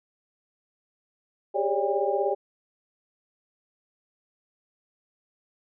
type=tone cluster; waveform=sine; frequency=391.5 / 407.9 / 552 / 592 / 804 Hz; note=G4 / G#4 / C#5 / D5 / G5; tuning=-2 / -31 / -7 / +14 / +44 cents; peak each=-29 dBFS; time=1.54-2.35 s; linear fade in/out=20 ms; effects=none